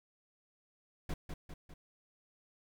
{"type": "noise with echo", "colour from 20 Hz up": "brown", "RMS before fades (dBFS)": -36, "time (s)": [1.09, 1.14], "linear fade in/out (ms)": 5, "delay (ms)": 200, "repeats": 3, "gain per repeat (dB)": -5, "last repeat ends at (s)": 1.74, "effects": []}